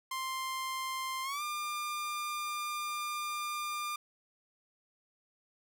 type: tone with pitch glide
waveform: sawtooth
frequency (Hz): 1050 to 1199.2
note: C6 to D6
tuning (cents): +6 to +36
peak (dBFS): -31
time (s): 0.11-3.96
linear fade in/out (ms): 5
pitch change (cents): +230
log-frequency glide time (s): 1.23-1.42
effects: none